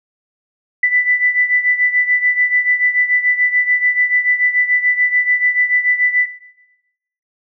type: beating tone pair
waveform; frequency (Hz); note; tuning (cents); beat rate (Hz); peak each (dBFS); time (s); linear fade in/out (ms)
sine; 1984 / 1990.9; B6 / B6; +7 / +13; 6.9; -12 / -18; 0.83-6.26; 5
effects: noise-tail reverb RT60 1.0 s tail -17 dB re dry